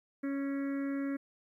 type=harmonic tone with a mistuned harmonic; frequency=277.2 Hz; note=C#4; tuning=in tune; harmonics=1 / 2 / 4 / 5 / 6 / 7 / 8; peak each=-32 / -44 / -54 / -51 / -51 / -52 / -55 dBFS; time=0.23-1.17 s; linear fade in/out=10 ms; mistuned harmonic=5; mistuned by=-18 cents; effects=12-bit